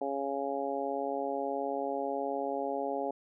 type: harmonic tone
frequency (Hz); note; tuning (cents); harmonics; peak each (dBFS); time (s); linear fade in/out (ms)
138.59; C#3; 0; 2 / 3 / 4 / 5 / 6; -39 / -37 / -36 / -37 / -38; 0.01-3.11; 5
effects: none